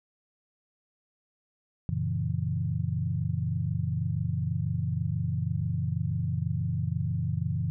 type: chord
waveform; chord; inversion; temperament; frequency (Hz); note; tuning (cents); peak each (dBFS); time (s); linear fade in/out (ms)
sine; F# dominant seventh; none; equal; 92.5 / 116.54 / 138.59 / 164.81; F#2 / A#2 / C#3 / E3; 0 / 0 / 0 / 0; -32; 1.89-7.7; 0
effects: none

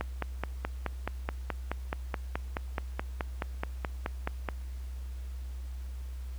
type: click train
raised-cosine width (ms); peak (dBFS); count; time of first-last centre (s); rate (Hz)
0.5; -16; 22; 0.01-4.488; 4.69
effects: added 63 Hz sine -36 dBFS peak until 6.38 s + pink hiss -58 dBFS RMS until 6.38 s

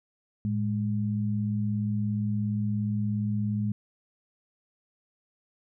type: tone pair together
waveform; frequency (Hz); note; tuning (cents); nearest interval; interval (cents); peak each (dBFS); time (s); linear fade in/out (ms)
sine; 110 / 207.1; A2 / G#3; 0 / -5; major seventh; 1095; -28; 0.45-3.72; 0
effects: none

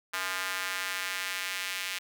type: tone with high-pass filter sweep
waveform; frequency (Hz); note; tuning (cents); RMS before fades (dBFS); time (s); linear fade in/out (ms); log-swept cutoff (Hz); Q
square; 93.8; F#2; +24; -34; 0.13-1.99; 10; 1400 to 2300; 1.5
effects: none

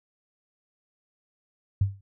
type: tone with exponential decay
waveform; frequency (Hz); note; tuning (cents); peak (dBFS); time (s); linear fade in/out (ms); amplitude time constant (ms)
sine; 98.4; G2; +7; -16; 1.81-2.01; 5; 43
effects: none

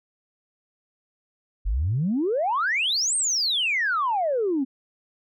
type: exponential two-way sweep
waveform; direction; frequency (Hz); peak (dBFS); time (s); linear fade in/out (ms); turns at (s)
sine; up then down; 42.84 to 8870 to 253.6; -20; 1.65-4.65; 20; 3.16
effects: tanh soft clip ceiling -16 dBFS

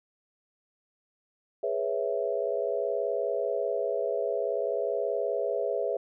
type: chord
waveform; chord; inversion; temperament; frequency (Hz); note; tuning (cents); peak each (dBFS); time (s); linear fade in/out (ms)
sine; C# minor seventh; second; equal; 415.3 / 493.9 / 554.4 / 659.3; G#4 / B4 / C#5 / E5; 0 / 0 / 0 / 0; -32; 1.63-5.97; 5
effects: none

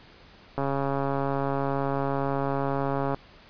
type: click train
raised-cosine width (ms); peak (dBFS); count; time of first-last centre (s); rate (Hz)
1; -14; 355; 0.58-3.145; 138
effects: pink hiss -52 dBFS RMS until 3.49 s + resampled to 11025 Hz

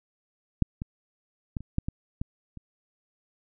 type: clicks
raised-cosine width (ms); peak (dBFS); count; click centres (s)
5; -8 / -20 / -18 / -28 / -12 / -18 / -18 / -29; 8; 0.623 / 0.819 / 1.568 / 1.606 / 1.784 / 1.885 / 2.215 / 2.573
effects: none

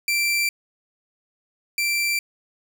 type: tone pair in turn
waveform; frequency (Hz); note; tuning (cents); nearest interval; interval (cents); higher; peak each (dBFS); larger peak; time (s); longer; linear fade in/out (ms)
sawtooth; 2349 / 2349; D7 / D7; 0 / 0; unison; 0; neither; -16 / -17; first; 0.08-0.49 / 1.78-2.19; neither; 2
effects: none

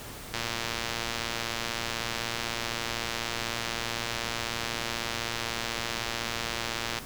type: click train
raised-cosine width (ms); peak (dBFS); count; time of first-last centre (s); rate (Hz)
0.2; -13; 772; 0.34-6.987; 116
effects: pink hiss -42 dBFS RMS until 7.05 s

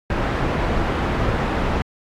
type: low-pass noise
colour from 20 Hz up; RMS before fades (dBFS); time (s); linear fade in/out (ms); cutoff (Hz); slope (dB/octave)
pink; -21; 0.1-1.82; 2; 1700; 12
effects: AAC 64 kbps

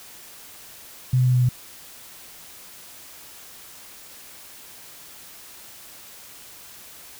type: tone with pitch steps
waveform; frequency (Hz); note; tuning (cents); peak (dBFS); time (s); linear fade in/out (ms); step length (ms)
sine; 127.5 / 126.69 / 125.89 / 125.09 / 124.3; C3 / B2 / B2 / B2 / B2; -44 / +45 / +34 / +23 / +12; -15; 1.13-1.49; 5; 72
effects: white hiss -44 dBFS RMS until 7.19 s

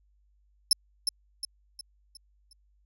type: tone with echo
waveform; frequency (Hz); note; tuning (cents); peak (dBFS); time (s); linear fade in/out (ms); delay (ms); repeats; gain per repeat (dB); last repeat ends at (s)
30% pulse; 5274; E8; 0; -13; 0.71-0.73; 2; 360; 5; -7; 2.53
effects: added 50 Hz sine -63 dBFS peak until 2.85 s

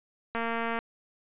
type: click train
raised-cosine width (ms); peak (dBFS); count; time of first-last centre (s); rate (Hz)
0.5; -17; 102; 0.35-0.789; 230
effects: resampled to 8000 Hz

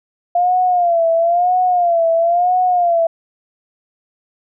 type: tone with vibrato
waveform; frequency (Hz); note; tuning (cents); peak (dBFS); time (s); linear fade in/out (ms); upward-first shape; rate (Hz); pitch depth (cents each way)
sine; 696; F5; -6; -11; 0.35-3.07; 5; sine; 1; 92
effects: none

